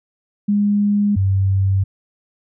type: tone pair in turn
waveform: sine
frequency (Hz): 205 / 96.75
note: G#3 / G2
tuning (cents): -22 / -22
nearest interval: octave + minor second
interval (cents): 1300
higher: first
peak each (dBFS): -13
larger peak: neither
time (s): 0.48-1.16 / 1.16-1.84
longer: neither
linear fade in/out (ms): 10
effects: none